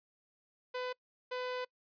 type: tone bursts at uneven times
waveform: sawtooth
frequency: 502 Hz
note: B4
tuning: 28 cents sharp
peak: -32 dBFS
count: 2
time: 0.74-0.93 / 1.31-1.65 s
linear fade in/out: 10 ms
effects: noise-tail reverb RT60 0.1 s tail -25 dB re dry + resampled to 11025 Hz